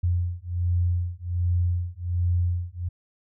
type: beating tone pair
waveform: sine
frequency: 87.31 / 88.61 Hz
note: F2 / F2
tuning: 0 / +26 cents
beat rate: 1.3 Hz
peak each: -25 dBFS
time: 0.03-2.89 s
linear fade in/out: 10 ms
effects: none